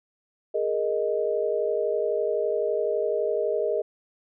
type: chord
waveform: sine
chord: Ab suspended second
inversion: none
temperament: just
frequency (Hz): 415.3 / 467.2 / 623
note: Ab4 / Bb4 / Eb5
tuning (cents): 0 / +4 / +2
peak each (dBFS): -27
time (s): 0.54-3.82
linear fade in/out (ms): 10
effects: none